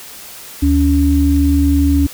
sine tone pair together, 74.77 / 282.3 Hz, D2 / C#4, +32 / +32 cents, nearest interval octave + major seventh, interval 2300 cents, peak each -12 dBFS, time 0.62-2.07 s, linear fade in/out 10 ms, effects white hiss -34 dBFS RMS until 2.13 s

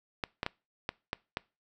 clicks, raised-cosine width 0.3 ms, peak -15 dBFS, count 6, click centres 0.238 / 0.431 / 0.464 / 0.891 / 1.131 / 1.371 s, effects noise-tail reverb RT60 0.3 s tail -24 dB re dry

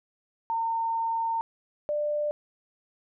sine tone pair in turn, 911 / 594.1 Hz, A#5 / D5, -40 / +20 cents, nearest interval perfect fifth, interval 740 cents, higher first, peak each -25 dBFS, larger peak neither, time 0.5-1.41 / 1.89-2.31 s, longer first, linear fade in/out 0 ms, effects none

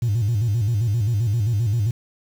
sine tone with vibrato, 110 Hz, A2, in tune, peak -16 dBFS, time 0.02-1.91 s, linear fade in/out 5 ms, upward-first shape square, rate 7.6 Hz, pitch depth 140 cents each way, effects tanh soft clip ceiling -14 dBFS + 7-bit

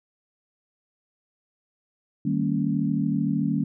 sine chord, Eb dominant seventh, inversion none, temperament equal with one note detuned, 155.56 / 196 / 229.2 / 277.2 Hz, Eb3 / G3 / Bb3 / Db4, 0 / 0 / -29 / 0 cents, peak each -27 dBFS, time 2.25-3.64 s, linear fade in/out 5 ms, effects none

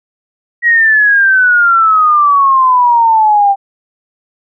sine exponential sweep, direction down, 1916 to 784 Hz, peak -5 dBFS, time 0.62-3.56 s, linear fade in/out 50 ms, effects none

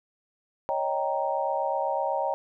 sine chord, Eb dominant seventh, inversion third, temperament equal, 554.4 / 622.3 / 784 / 932.3 Hz, Db5 / Eb5 / G5 / Bb5, 0 / 0 / 0 / 0 cents, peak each -30 / -31 / -30 / -30 dBFS, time 0.69-2.34 s, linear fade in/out 0 ms, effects none

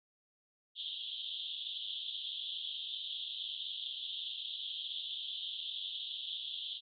white band-pass noise, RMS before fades -42 dBFS, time 0.75-6.81 s, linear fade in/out 50 ms, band 3100 to 3700 Hz, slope 96 dB/octave, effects none

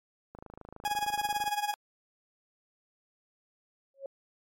click train, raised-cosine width 1 ms, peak -31 dBFS, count 31, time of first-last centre 0.35-1.478 s, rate 26.6 Hz
40% pulse tone with tremolo, 830 Hz, G#5, 1 cent flat, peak -25 dBFS, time 0.85-1.74 s, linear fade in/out 0 ms, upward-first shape sine, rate 18 Hz, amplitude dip 80%
sine tone with exponential growth, 547 Hz, C#5, 23 cents flat, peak -32 dBFS, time 3.94-4.06 s, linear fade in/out 2 ms, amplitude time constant 25 ms
effects MP3 64 kbps

